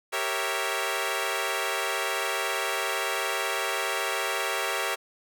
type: chord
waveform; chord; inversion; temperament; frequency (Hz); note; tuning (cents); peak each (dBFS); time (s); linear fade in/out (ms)
10% pulse; G diminished seventh; none; equal; 392 / 466.2 / 554.4 / 659.3; G4 / Bb4 / Db5 / Fb5; 0 / 0 / 0 / 0; -24; 0.12-4.96; 20
effects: none

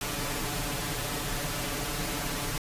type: noise with comb filter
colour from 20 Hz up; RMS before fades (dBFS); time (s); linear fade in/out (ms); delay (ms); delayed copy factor
pink; -32; 0.01-2.58; 2; 6.9; +0.95
effects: resampled to 32000 Hz

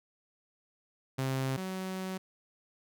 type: tone pair in turn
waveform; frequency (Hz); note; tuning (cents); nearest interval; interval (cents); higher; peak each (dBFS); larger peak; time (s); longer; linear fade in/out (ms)
sawtooth; 132.8 / 187.81; C3 / F#3; +26 / +26; tritone; 600; second; -26 / -31; first; 1.18-1.57 / 1.57-2.18; second; 10
effects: none

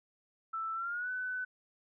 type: tone with pitch glide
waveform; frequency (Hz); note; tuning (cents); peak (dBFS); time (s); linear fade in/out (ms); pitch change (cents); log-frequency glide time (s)
sine; 1324 to 1503.4; E6 to F#6; +7 to +27; -34; 0.53-1.45; 10; +220; 0.74-1.1
effects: none

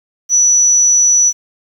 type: tone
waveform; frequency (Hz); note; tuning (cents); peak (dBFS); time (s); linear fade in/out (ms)
sine; 5920; F#8; 0; -7; 0.29-1.33; 50
effects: 7-bit

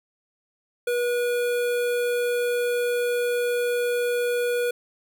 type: tone with notch filter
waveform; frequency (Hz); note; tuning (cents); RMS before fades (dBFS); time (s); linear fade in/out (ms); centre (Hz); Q
square; 484.4; B4; -34; -24; 0.87-4.71; 5; 5600; 1.2
effects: none

